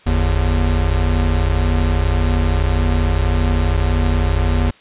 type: tone pair together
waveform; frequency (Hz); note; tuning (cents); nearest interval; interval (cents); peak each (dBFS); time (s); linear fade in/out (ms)
square; 47.83 / 80.3; G1 / E2; -42 / -45; major sixth; 897; -17 / -17; 0.06-4.71; 10
effects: white hiss -47 dBFS RMS until 4.8 s + resampled to 8000 Hz